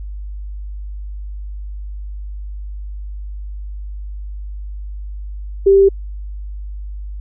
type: tone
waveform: sine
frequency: 392 Hz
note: G4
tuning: in tune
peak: -6 dBFS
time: 5.66-5.89 s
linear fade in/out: 10 ms
effects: added 50 Hz sine -25 dBFS peak until 7.2 s